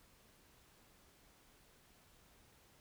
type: silence
effects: pink hiss -67 dBFS RMS until 2.8 s